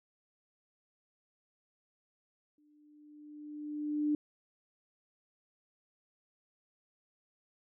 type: tone with exponential growth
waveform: sine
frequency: 298.1 Hz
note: D4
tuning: 26 cents sharp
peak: -26 dBFS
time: 2.58-4.15 s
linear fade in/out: 2 ms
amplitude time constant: 340 ms
effects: none